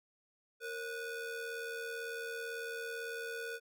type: ring-modulated tone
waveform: square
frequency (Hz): 502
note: B4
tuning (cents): +28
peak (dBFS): -37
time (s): 0.6-3.6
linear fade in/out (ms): 50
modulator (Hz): 965
effects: none